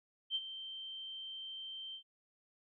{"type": "tone with ADSR envelope", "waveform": "sine", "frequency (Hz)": 3127, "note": "G7", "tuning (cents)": -5, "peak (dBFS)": -31, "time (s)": [0.3, 2.03], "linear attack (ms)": 52, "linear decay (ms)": 43, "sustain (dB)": -12, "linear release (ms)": 88, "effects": []}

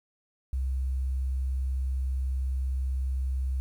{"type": "tone", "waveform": "sine", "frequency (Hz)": 65.41, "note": "C2", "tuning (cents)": 0, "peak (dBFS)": -26, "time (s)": [0.53, 3.6], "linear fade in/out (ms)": 0, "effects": ["10-bit"]}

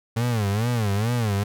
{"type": "tone with vibrato", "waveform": "35% pulse", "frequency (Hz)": 110, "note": "A2", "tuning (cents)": 0, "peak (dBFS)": -19, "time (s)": [0.16, 1.44], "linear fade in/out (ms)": 10, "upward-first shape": "sine", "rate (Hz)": 2.3, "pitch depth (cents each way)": 190, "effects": []}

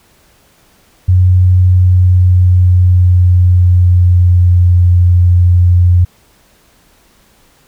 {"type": "tone with pitch glide", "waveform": "sine", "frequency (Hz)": [91.3, 88.7], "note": ["F#2", "F2"], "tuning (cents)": [-23, 27], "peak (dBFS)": -4, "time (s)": [1.08, 6.05], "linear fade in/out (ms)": 10, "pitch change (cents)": -50, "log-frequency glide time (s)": [1.61, 4.79], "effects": ["pink hiss -49 dBFS RMS until 7.67 s"]}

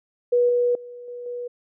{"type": "tone with level steps", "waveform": "sine", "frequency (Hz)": 486.3, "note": "B4", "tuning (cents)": -27, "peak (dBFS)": [-15, -17, -36, -32, -28], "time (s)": [0.32, 1.48], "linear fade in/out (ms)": 10, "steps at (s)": [0.49, 0.75, 1.08, 1.26], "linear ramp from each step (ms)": 2, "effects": []}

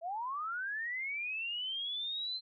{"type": "linear sweep", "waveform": "sine", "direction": "up", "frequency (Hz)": [640, 4135], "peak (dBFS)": -35, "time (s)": [0.01, 2.41], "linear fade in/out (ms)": 50, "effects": []}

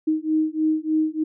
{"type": "beating tone pair", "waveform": "sine", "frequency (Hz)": [311.1, 314.4], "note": ["D#4", "D#4"], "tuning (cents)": [0, 18], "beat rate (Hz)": 3.3, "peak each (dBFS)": -22, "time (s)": [0.07, 1.24], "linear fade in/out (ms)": 10, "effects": []}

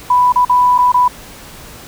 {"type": "tone with dropouts", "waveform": "sine", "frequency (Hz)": 990, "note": "B5", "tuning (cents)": 4, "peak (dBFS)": -7, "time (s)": [0.1, 1.08], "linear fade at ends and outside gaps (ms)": 5, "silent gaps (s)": [[0.323, 0.358], [0.45, 0.495], [0.78, 0.786], [0.92, 0.942]], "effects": ["pink hiss -35 dBFS RMS until 1.87 s"]}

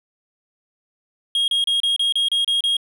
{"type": "tone bursts", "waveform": "triangle", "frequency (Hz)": 3264, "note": "G#7", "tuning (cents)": -31, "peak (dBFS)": -15, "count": 9, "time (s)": [1.35, 2.768], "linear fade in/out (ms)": 2, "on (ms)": 130, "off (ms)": 31, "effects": []}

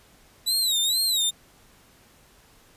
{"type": "tone with vibrato", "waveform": "sawtooth", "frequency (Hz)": 3900, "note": "B7", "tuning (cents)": -23, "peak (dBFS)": -18, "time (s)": [0.46, 1.31], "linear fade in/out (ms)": 20, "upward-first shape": "sine", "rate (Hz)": 2.2, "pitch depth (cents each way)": 140, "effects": ["pink hiss -56 dBFS RMS until 2.76 s", "resampled to 32000 Hz"]}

